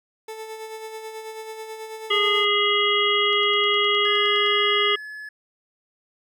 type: tone with tremolo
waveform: 30% pulse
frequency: 440 Hz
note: A4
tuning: in tune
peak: -29 dBFS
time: 0.28-2.45 s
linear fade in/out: 5 ms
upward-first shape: sine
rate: 9.2 Hz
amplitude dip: 45%
type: harmonic tone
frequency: 411.4 Hz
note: G#4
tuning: 16 cents flat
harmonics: 1 / 3 / 5 / 7 / 8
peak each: -24 / -24 / -24 / -24 / -24 dBFS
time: 2.1-4.96 s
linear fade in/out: 10 ms
type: click train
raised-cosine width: 0.2 ms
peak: -25 dBFS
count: 12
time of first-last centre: 3.33-4.464 s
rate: 9.7 Hz
type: tone with pitch glide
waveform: triangle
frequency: 1700 to 1710.8 Hz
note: G#6 to A6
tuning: +40 to -49 cents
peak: -32 dBFS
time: 4.05-5.29 s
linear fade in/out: 5 ms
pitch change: +11 cents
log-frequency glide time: 4.3-4.52 s
effects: none